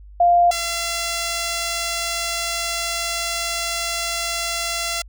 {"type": "tone pair in turn", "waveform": ["sine", "5% pulse"], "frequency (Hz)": [698.5, 680.6], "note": ["F5", "F5"], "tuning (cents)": [0, -45], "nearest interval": "unison", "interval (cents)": 45, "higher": "first", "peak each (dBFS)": -11, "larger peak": "neither", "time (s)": [[0.2, 0.51], [0.51, 5.02]], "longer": "second", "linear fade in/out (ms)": 5, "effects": ["added 50 Hz sine -39 dBFS peak until 5.08 s"]}